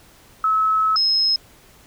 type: tone pair in turn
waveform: sine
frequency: 1294 / 5155 Hz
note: E6 / E8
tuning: -32 / -40 cents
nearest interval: 2 octaves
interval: 2392 cents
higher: second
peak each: -15 / -15 dBFS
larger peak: neither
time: 0.44-0.96 / 0.96-1.36 s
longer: first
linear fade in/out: 2 ms
effects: pink hiss -50 dBFS RMS until 1.86 s